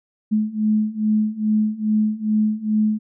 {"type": "beating tone pair", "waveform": "sine", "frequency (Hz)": [213.1, 215.5], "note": ["G#3", "A3"], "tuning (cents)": [45, -36], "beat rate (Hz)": 2.4, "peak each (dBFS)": [-21, -19], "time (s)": [0.31, 2.99], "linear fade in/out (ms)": 20, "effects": []}